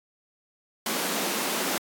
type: high-pass noise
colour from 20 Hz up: pink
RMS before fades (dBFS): -28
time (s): 0.86-1.78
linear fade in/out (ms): 2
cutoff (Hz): 190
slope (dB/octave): 48
effects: AAC 64 kbps